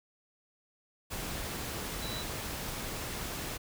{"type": "tone in noise", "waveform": "sine", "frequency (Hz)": 3951, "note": "B7", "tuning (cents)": 0, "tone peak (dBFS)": -41, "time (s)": [2.01, 2.24], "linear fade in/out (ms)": 20, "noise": "pink", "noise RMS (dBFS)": -38, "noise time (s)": [1.1, 3.58], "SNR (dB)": -6, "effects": []}